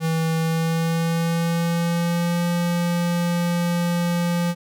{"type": "tone with pitch glide", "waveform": "square", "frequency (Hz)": [162.4, 173.05], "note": ["E3", "F3"], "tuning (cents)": [-26, -16], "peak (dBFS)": -20, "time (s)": [0, 4.55], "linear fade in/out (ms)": 50, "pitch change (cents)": 110, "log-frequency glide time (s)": [0.38, 2.46], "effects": []}